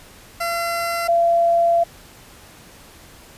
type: tone pair in turn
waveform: 20% pulse / sine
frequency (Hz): 681 / 681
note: F5 / F5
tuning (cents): -44 / -44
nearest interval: unison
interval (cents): 0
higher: neither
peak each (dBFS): -16 / -13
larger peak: second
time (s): 0.4-1.08 / 1.08-1.84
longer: second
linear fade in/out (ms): 10
effects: pink hiss -45 dBFS RMS until 3.37 s + resampled to 32000 Hz